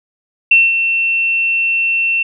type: tone with ADSR envelope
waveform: sine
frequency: 2700 Hz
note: E7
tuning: 41 cents sharp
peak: -4 dBFS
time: 0.51-2.23 s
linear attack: 6 ms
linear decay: 200 ms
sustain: -8 dB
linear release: 6 ms
effects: none